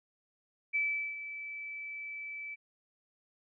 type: tone with ADSR envelope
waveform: sine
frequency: 2311 Hz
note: D7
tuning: 28 cents flat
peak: -27 dBFS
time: 0.73-2.56 s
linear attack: 23 ms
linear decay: 400 ms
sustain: -12 dB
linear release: 26 ms
effects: none